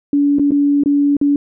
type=tone with dropouts; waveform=sine; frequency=286 Hz; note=D4; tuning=46 cents flat; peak=-10 dBFS; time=0.13-1.36 s; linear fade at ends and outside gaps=2 ms; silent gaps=0.386-0.395 / 0.508-0.518 / 0.836-0.859 / 1.168-1.213 s; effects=none